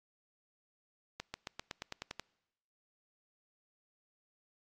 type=accelerating click train; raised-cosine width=0.2 ms; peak=-22 dBFS; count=10; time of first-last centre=1.2-2.196 s; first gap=140 ms; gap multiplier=0.94; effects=noise-tail reverb RT60 1.0 s tail -26 dB re dry + AAC 48 kbps